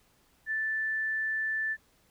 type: tone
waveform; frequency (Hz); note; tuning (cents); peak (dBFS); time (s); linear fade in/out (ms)
sine; 1760; A6; 0; -28; 0.46-1.77; 50
effects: pink hiss -66 dBFS RMS until 2.1 s